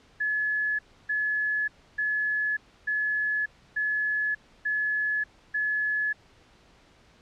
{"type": "tone bursts", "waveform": "sine", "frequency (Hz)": 1708, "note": "G#6", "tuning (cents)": 48, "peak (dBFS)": -24, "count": 7, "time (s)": [0.2, 6.13], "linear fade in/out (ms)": 10, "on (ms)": 590, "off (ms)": 300, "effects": ["pink hiss -58 dBFS RMS until 7.21 s", "low-pass 5000 Hz 12 dB/octave"]}